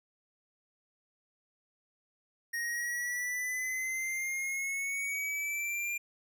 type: exponential sweep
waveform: square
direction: up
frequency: 1864.7 to 2400 Hz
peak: -33 dBFS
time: 2.53-5.98 s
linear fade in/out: 10 ms
effects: none

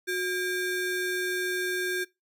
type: ring-modulated tone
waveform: square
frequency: 987.8 Hz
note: B5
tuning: in tune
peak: -25 dBFS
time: 0.07-2.05 s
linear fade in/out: 20 ms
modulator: 623 Hz
effects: noise-tail reverb RT60 0.2 s tail -21 dB re dry

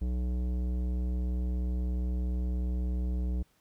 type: tone with tanh clipping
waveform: sine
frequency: 61.5 Hz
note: B1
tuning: 7 cents flat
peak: -30 dBFS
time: 0.01-3.43 s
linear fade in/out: 10 ms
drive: 14 dB
effects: pink hiss -69 dBFS RMS until 3.6 s

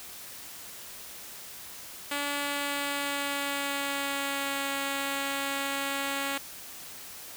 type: tone with pitch glide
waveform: 5% pulse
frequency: 286.4 to 277 Hz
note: D4 to C#4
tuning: -43 to -1 cents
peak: -18 dBFS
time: 2.11-6.38 s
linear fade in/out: 5 ms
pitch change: -58 cents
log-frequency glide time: 2.3-4.7 s
effects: white hiss -44 dBFS RMS until 7.36 s

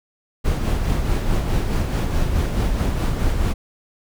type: noise with tremolo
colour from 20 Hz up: brown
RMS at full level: -18 dBFS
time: 0.44-3.54 s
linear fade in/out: 20 ms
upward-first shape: sine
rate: 4.7 Hz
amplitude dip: 40%
effects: none

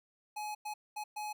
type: tone bursts at uneven times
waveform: square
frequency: 844 Hz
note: G#5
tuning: 28 cents sharp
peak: -38 dBFS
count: 4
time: 0.36-0.55 / 0.65-0.74 / 0.96-1.04 / 1.16-1.33 s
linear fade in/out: 10 ms
effects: none

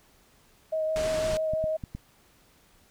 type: tone with vibrato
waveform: sine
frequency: 630 Hz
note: D#5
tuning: 21 cents sharp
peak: -25 dBFS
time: 0.72-1.77 s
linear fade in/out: 10 ms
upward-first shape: sine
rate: 6 Hz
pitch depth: 14 cents each way
type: low-pass noise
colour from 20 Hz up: pink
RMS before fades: -35 dBFS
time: 0.96-1.37 s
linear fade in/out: 0 ms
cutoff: 9200 Hz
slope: 24 dB/octave
type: clicks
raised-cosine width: 5 ms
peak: -23 dBFS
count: 5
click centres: 1.335 / 1.536 / 1.641 / 1.838 / 1.95 s
effects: pink hiss -61 dBFS RMS until 2.9 s

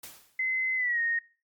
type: noise with exponential decay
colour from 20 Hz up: white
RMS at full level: -41 dBFS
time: 0.03-0.48 s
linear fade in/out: 5 ms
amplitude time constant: 97 ms
type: tone with pitch glide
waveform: sine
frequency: 2050 to 1858.3 Hz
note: C7 to A#6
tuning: -36 to -6 cents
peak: -25 dBFS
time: 0.39-1.19 s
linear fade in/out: 5 ms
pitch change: -170 cents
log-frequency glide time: 0.76-1 s
effects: noise-tail reverb RT60 0.4 s tail -21 dB re dry + MP3 96 kbps

